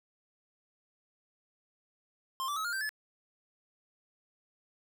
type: tone with pitch steps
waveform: square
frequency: 1055 / 1163.9 / 1283.9 / 1416.4 / 1562.6 / 1723.8 Hz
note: C6 / D6 / E6 / F6 / G6 / A6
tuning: +14 / -16 / -46 / +24 / -6 / -36 cents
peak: -33 dBFS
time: 2.4-2.892 s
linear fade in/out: 0 ms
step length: 82 ms
effects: none